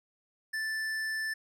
sine tone with tanh clipping, 1760 Hz, A6, in tune, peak -33 dBFS, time 0.53-1.34 s, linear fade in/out 10 ms, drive 14 dB, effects none

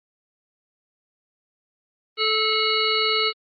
harmonic tone with a mistuned harmonic, 435.9 Hz, A4, 16 cents flat, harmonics 1 / 3 / 5 / 7 / 9 / 10, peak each -26 / -26 / -26 / -26 / -26 / -26 dBFS, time 2.17-3.33 s, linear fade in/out 50 ms, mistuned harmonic 7, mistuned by -87 cents, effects Opus 32 kbps

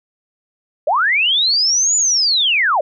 sine linear two-way sweep, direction up then down, 531 to 7040 to 531 Hz, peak -12 dBFS, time 0.87-2.81 s, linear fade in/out 5 ms, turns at 1.96 s, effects none

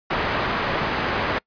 white low-pass noise, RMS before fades -24 dBFS, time 0.1-1.39 s, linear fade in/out 10 ms, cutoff 1600 Hz, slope 12 dB/octave, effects noise-tail reverb RT60 0.1 s tail -25 dB re dry + resampled to 11025 Hz

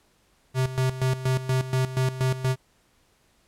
square tone with tremolo, 130 Hz, C3, 11 cents flat, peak -21 dBFS, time 0.54-2.56 s, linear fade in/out 50 ms, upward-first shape square, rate 4.2 Hz, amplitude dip 75%, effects pink hiss -64 dBFS RMS until 3.47 s + low-pass 12000 Hz 12 dB/octave

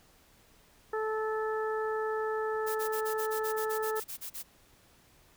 harmonic tone, 435.9 Hz, A4, 16 cents flat, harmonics 1 / 2 / 3 / 4, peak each -31 / -38 / -38 / -41 dBFS, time 0.93-4 s, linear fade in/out 5 ms
blue noise bursts, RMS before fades -40 dBFS, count 14, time 2.66-4.432 s, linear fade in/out 20 ms, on 95 ms, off 34 ms
effects pink hiss -62 dBFS RMS until 5.36 s

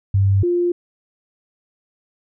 sine tone pair in turn, 98 / 350.4 Hz, G2 / F4, 0 / +6 cents, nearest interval octave + minor seventh, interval 2206 cents, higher second, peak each -12 / -15 dBFS, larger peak first, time 0.14-0.43 / 0.43-0.72 s, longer neither, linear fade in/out 5 ms, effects none

